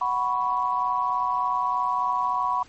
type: chord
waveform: sine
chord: F# suspended fourth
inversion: none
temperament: just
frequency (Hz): 740 / 986.7 / 1110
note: F#5 / B5 / C#6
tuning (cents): 0 / -2 / +2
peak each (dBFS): -30 / -24 / -26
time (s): 0.01-2.63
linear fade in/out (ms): 5
effects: pink hiss -52 dBFS RMS until 2.68 s + MP3 32 kbps